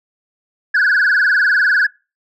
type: tone with vibrato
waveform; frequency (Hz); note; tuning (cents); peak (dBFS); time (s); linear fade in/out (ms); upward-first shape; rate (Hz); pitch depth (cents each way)
sine; 1580; G6; +13; -8; 0.74-1.87; 10; sine; 20; 150
effects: noise-tail reverb RT60 0.3 s tail -26 dB re dry + tanh soft clip ceiling -9 dBFS